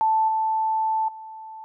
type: tone with level steps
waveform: sine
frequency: 880 Hz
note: A5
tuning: in tune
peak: -17 / -20 / -36 dBFS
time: 0.01-1.64 s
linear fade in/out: 0 ms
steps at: 0.28 / 1.08 s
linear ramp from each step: 5 ms
effects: none